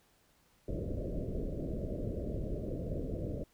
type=low-pass noise; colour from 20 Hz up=pink; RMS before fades=-37 dBFS; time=0.68-3.44 s; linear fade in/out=5 ms; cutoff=630 Hz; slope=96 dB/octave; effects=pink hiss -69 dBFS RMS until 3.53 s